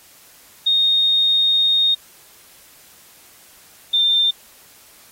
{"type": "tone pair in turn", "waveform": "sine", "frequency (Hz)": [3700, 3593], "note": ["A#7", "A7"], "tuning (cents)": [-14, 36], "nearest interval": "minor second", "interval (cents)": 50, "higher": "first", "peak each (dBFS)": -13, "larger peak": "neither", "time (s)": [[0.66, 1.95], [3.93, 4.31]], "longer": "first", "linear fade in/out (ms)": 10, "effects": ["white hiss -48 dBFS RMS until 5.11 s", "AAC 48 kbps"]}